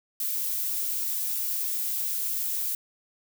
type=noise; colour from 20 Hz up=violet; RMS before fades=-29 dBFS; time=0.2-2.75 s; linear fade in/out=2 ms; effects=none